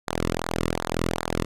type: tone with flanger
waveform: sawtooth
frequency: 41.78 Hz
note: E1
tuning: 24 cents sharp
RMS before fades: -27 dBFS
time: 0.07-1.45 s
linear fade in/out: 10 ms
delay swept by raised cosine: 0.34 to 1.3 ms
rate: 2.6 Hz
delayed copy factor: -1
effects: low-pass 12000 Hz 12 dB/octave